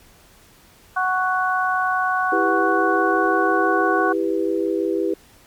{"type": "harmonic tone", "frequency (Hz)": 370.7, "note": "F#4", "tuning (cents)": 3, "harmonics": [2, 3, 4], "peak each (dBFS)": [-22, -22, -22], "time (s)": [0.96, 4.13], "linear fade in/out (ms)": 10}
{"type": "chord", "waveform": "sine", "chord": "E minor", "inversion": "none", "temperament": "just", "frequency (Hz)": [329.6, 395.6, 494.4], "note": ["E4", "G4", "B4"], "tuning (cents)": [0, 16, 2], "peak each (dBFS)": [-22, -22, -25], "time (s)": [2.32, 5.14], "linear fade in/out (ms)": 5}
{"effects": ["pink hiss -51 dBFS RMS until 5.46 s", "MP3 96 kbps"]}